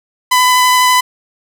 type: tone with vibrato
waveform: sawtooth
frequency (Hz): 1003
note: B5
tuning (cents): +26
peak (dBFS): -4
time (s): 0.31-1.01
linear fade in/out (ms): 10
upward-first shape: triangle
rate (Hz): 12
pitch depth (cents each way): 11
effects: none